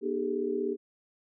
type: tone cluster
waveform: sine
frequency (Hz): 241.4 / 301.6 / 393.2 / 429.6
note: B3 / D4 / G4 / A4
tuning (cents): -39 / +46 / +5 / -41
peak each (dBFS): -36 / -36 / -30 / -35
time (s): 0.01-0.77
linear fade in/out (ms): 50
effects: none